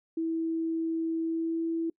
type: tone with pitch glide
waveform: sine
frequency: 326.6 to 329.6 Hz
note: E4 to E4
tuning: -16 to 0 cents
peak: -27 dBFS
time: 0.17-1.9 s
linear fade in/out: 5 ms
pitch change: +16 cents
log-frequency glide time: 1.22-1.65 s
effects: noise-tail reverb RT60 0.1 s tail -25 dB re dry